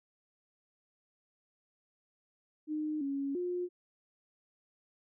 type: tone with pitch steps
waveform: sine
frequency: 305.8 / 277.5 / 356.6 Hz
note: D#4 / C#4 / F4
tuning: -30 / +2 / +36 cents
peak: -32 dBFS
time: 2.67-3.69 s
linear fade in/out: 50 ms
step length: 340 ms
effects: none